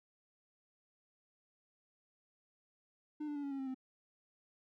triangle tone with pitch steps, 301.2 / 294 / 286.9 / 280.1 / 273.3 / 266.8 / 260.4 Hz, D4 / D4 / D4 / C#4 / C#4 / C4 / C4, +44 / +2 / -40 / +18 / -24 / +34 / -8 cents, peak -36 dBFS, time 3.2-3.746 s, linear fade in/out 10 ms, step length 78 ms, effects none

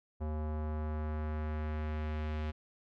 square tone with low-pass filter sweep, 76.8 Hz, D#2, 22 cents flat, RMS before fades -36 dBFS, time 0.2-2.52 s, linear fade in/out 20 ms, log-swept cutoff 850 to 3000 Hz, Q 1.1, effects none

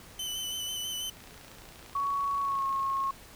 sawtooth tone with vibrato, 3020 Hz, F#7, 35 cents sharp, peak -30 dBFS, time 0.19-1.1 s, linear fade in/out 5 ms, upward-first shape square, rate 6.1 Hz, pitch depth 22 cents each way
click train, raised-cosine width 0.2 ms, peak -33 dBFS, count 57, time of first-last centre 1.17-3.108 s, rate 28.9 Hz
sine tone with pitch glide, 1118 to 1086.8 Hz, C#6 to C#6, +14 to -35 cents, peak -27 dBFS, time 1.95-3.11 s, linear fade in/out 5 ms, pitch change -49 cents, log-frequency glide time 2.4-2.65 s
effects pink hiss -51 dBFS RMS until 3.35 s

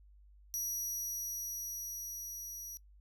sawtooth tone with level ramp, 5800 Hz, F#8, 35 cents flat, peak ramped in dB -31 to -40 dBFS, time 0.54-2.77 s, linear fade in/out 0 ms, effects noise-tail reverb RT60 0.1 s tail -21 dB re dry + added 50 Hz sine -57 dBFS peak until 3 s

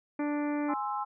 harmonic tone, 293.7 Hz, D4, in tune, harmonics 1 / 2 / 3 / 4 / 5 / 6 / 7 / 8, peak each -29 / -38 / -40 / -45 / -47 / -48 / -48 / -49 dBFS, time 0.19-0.74 s, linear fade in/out 5 ms
sine chord, Ab augmented, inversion none, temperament equal, 830.6 / 1046.5 / 1318.5 Hz, Ab5 / C6 / E6, 0 / 0 / 0 cents, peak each -33 / -35 / -37 dBFS, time 0.68-1.05 s, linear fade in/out 20 ms
effects none

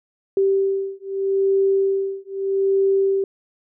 sine beating tone pair, 389.5 / 390.3 Hz, G4 / G4, -11 / -8 cents, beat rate 0.8 Hz, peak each -20 dBFS, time 0.37-3.24 s, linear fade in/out 2 ms, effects none

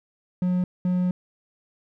triangle tone bursts at uneven times, 180.8 Hz, F#3, 40 cents flat, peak -18 dBFS, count 2, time 0.42-0.64 / 0.85-1.11 s, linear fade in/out 2 ms, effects none

